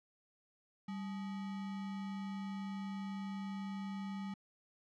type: tone with sample-and-hold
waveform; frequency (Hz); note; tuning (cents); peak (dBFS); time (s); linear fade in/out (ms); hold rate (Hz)
sine; 196; G3; 0; -39; 0.88-4.34; 5; 1050
effects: low-pass 4000 Hz 12 dB/octave